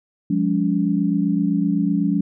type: tone cluster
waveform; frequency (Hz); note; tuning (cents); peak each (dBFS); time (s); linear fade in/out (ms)
sine; 176.7 / 204.6 / 283.9; F3 / G#3 / C#4; +21 / -26 / +41; -21; 0.3-2.21; 5
effects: none